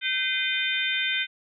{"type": "harmonic tone with a mistuned harmonic", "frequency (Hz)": 515, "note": "C5", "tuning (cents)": -28, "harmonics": [3, 4, 5, 6, 7], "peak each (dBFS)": [-30, -30, -30, -30, -30], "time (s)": [0.01, 1.27], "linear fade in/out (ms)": 50, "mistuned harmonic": 5, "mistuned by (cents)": -86, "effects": []}